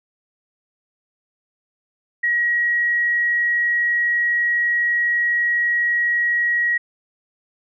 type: tone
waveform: sine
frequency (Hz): 1904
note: A#6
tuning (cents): +36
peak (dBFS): -16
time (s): 2.23-6.78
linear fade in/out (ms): 10
effects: none